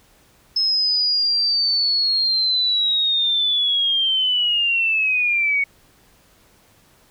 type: linear sweep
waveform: sine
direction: down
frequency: 5200 to 2217 Hz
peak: -16 dBFS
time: 0.56-5.64 s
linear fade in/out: 5 ms
effects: pink hiss -55 dBFS RMS until 7.1 s